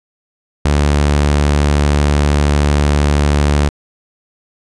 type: tone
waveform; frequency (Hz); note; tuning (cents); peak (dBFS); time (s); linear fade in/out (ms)
sawtooth; 72.9; D2; -12; -6; 0.65-3.69; 5
effects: resampled to 22050 Hz